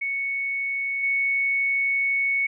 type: tone with level steps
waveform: sine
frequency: 2217 Hz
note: C#7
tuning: in tune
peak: -24 / -20 dBFS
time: 0.01-2.47 s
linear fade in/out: 10 ms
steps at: 1.03 s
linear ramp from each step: 5 ms
effects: none